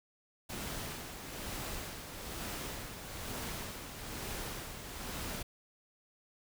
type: noise with tremolo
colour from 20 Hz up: pink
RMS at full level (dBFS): -40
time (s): 0.49-5.43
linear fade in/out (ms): 10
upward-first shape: sine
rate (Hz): 1.1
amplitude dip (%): 50
effects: none